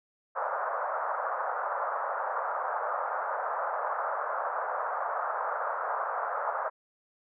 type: band-pass noise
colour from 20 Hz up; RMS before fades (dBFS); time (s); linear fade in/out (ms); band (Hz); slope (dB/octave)
white; -32; 0.35-6.7; 20; 530 to 1400; 48
effects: none